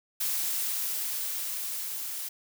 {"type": "noise with level ramp", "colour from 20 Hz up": "blue", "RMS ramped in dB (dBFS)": [-29, -36], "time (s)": [0.2, 2.29], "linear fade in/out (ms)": 10, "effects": []}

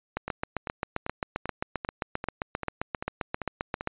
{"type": "two click trains", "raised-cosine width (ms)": 0.5, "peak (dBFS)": [-17, -13], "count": [10, 29], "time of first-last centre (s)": [[0.28, 3.809], [0.17, 3.874]], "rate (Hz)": [2.55, 7.56], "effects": ["resampled to 8000 Hz"]}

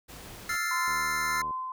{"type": "noise", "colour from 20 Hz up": "pink", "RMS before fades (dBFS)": -45, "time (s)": [0.08, 0.57], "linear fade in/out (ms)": 20}
{"type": "chord", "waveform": "square", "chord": "F major seventh", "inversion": "third", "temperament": "equal", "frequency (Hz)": [1318.5, 1396.9, 1760, 2093], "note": ["E6", "F6", "A6", "C7"], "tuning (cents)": [0, 0, 0, 0], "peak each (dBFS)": [-36, -34, -35, -33], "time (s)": [0.49, 1.42], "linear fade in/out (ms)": 5}
{"type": "tone with tremolo", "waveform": "sine", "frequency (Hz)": 1031, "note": "C6", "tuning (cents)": -26, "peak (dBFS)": -29, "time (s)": [0.71, 1.72], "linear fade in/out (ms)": 2, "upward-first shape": "sine", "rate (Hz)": 1.7, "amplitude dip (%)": 40}
{"type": "click train", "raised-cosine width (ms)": 2, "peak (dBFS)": -34, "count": 50, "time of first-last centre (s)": [0.88, 1.508], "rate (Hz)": 78}
{"effects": []}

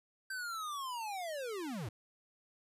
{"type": "linear sweep", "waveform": "square", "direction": "down", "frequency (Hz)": [1568, 90.9], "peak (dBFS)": -39, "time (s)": [0.3, 1.89], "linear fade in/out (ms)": 5, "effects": ["resampled to 32000 Hz"]}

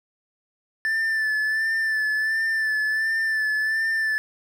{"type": "tone with vibrato", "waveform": "triangle", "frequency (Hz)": 1760, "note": "A6", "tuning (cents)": 0, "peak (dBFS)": -19, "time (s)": [0.85, 4.18], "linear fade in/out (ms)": 0, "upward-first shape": "sine", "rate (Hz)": 1.4, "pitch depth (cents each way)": 34, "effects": []}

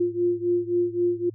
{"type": "beating tone pair", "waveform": "sine", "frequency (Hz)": [349.2, 353], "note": ["F4", "F4"], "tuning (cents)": [0, 19], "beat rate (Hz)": 3.8, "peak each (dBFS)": [-23, -25], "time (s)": [0, 1.3], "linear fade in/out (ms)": 10, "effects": ["added 110 Hz sine -41 dBFS peak until 1.34 s"]}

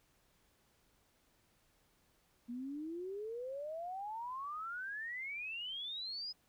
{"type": "exponential sweep", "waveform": "sine", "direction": "up", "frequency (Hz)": [233.6, 5090], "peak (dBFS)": -40, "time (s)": [2.48, 6.33], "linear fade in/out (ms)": 20, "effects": ["pink hiss -73 dBFS RMS until 6.48 s"]}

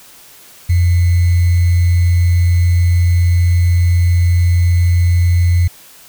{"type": "tone with sample-and-hold", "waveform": "sine", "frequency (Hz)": 87.31, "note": "F2", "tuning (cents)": 0, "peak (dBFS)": -8, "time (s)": [0.69, 5.68], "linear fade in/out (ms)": 10, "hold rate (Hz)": 2100, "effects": ["white hiss -41 dBFS RMS until 6.08 s"]}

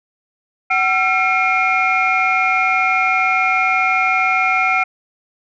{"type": "tone cluster", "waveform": "sine", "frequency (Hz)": [753, 1354, 2154, 2399], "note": ["F#5", "E6", "C7", "D7"], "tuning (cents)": [30, 46, 50, 36], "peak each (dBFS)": -18, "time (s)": [0.7, 4.84], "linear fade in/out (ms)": 10, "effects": ["tanh soft clip ceiling -5 dBFS"]}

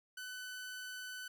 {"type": "tone", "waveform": "sawtooth", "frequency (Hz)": 1503, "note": "F#6", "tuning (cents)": 27, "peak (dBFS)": -40, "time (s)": [0.17, 1.28], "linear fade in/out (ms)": 5, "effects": []}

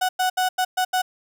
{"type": "tone bursts at uneven times", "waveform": "35% pulse", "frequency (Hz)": 740, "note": "F#5", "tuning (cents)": 0, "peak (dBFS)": -17, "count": 6, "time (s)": [[0.01, 0.09], [0.19, 0.3], [0.37, 0.49], [0.58, 0.65], [0.77, 0.85], [0.93, 1.02]], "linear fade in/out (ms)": 10, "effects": []}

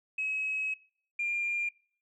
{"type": "tone pair in turn", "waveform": "sine", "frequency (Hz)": [2560, 2398], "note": ["D#7", "D7"], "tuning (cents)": [49, 36], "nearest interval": "minor second", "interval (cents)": 113, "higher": "first", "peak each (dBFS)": [-29, -28], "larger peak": "second", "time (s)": [[0.18, 0.74], [1.19, 1.69]], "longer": "first", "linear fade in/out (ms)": 5, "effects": ["noise-tail reverb RT60 0.5 s tail -21 dB re dry", "tanh soft clip ceiling -24 dBFS"]}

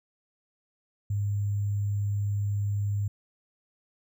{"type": "tone with sample-and-hold", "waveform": "sine", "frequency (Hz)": 101.8, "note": "G#2", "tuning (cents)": -34, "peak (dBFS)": -25, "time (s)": [1.1, 3.08], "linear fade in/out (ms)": 5, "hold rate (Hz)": 7350, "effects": []}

